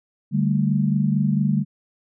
sine chord, D suspended fourth, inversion none, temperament just, 146.83 / 195.78 / 220.2 Hz, D3 / G3 / A3, 0 / -2 / +2 cents, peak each -21 / -21 / -23 dBFS, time 0.31-1.65 s, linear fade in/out 50 ms, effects none

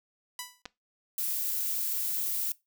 5% pulse tone with exponential decay, 990 Hz, B5, 4 cents sharp, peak -21 dBFS, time 0.39-0.62 s, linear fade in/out 2 ms, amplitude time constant 49 ms
clicks, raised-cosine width 0.2 ms, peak -23 dBFS, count 2, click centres 0.655 / 0.659 s
violet noise, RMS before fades -31 dBFS, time 1.18-2.52 s, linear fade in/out 2 ms
effects noise-tail reverb RT60 0.2 s tail -20 dB re dry

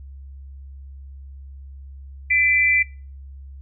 sine tone pair together, 2011 / 2348 Hz, B6 / D7, +31 / -1 cents, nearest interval minor third, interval 268 cents, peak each -18 dBFS, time 2.3-2.83 s, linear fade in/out 10 ms, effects noise-tail reverb RT60 0.4 s tail -22 dB re dry + added 68 Hz sine -36 dBFS peak until 3.61 s

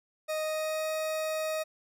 40% pulse tone with pitch glide, 622.3 to 627.7 Hz, D#5 to D#5, 0 to +15 cents, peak -29 dBFS, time 0.28-1.64 s, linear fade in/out 20 ms, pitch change +15 cents, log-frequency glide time 0.43-0.9 s, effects none

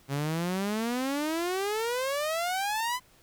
sawtooth exponential sweep, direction up, 135.3 to 1025 Hz, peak -24 dBFS, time 0.08-3 s, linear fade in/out 50 ms, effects pink hiss -60 dBFS RMS until 3.22 s

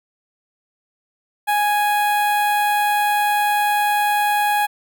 sawtooth tone with notch filter, 830 Hz, G#5, 1 cent flat, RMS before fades -18 dBFS, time 1.47-4.67 s, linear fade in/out 20 ms, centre 5600 Hz, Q 0.67, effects none

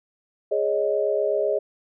sine chord, Ab suspended fourth, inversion none, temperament equal, 415.3 / 554.4 / 622.3 Hz, Ab4 / Db5 / Eb5, 0 / 0 / 0 cents, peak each -24 / -25 / -24 dBFS, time 0.51-1.59 s, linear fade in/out 10 ms, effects none

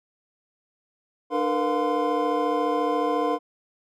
triangle tone cluster, 298.8 / 457.3 / 491.6 / 709 / 1032 Hz, D4 / A#4 / B4 / F5 / C6, +30 / -33 / -8 / +26 / -24 cents, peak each -26 dBFS, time 1.3-3.39 s, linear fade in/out 50 ms, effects none

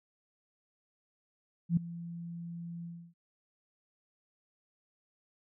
sine tone with ADSR envelope, 170 Hz, F3, 46 cents flat, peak -21 dBFS, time 1.69-3.14 s, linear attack 79 ms, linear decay 5 ms, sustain -18 dB, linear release 300 ms, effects none

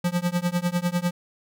square tone with tremolo, 175.9 Hz, F3, 13 cents sharp, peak -19 dBFS, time 0.04-1.11 s, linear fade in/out 5 ms, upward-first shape triangle, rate 10 Hz, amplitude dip 100%, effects none

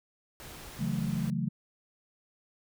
pink noise, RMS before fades -46 dBFS, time 0.4-1.3 s, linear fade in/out 0 ms
sine chord, F# minor seventh, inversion second, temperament equal, 138.59 / 164.81 / 185 / 220 Hz, C#3 / E3 / F#3 / A3, 0 / 0 / 0 / 0 cents, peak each -34 dBFS, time 0.79-1.49 s, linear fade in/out 10 ms
effects none

